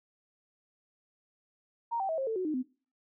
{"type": "tone with pitch steps", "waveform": "sine", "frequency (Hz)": [932.3, 775, 644.2, 535.5, 445.1, 370, 307.5, 255.6], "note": ["A#5", "G5", "E5", "C5", "A4", "F#4", "D#4", "C4"], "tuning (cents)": [0, -20, -40, 40, 20, 0, -20, -40], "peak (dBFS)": -29, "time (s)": [1.91, 2.63], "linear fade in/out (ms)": 20, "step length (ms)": 90, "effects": ["noise-tail reverb RT60 0.4 s tail -22 dB re dry"]}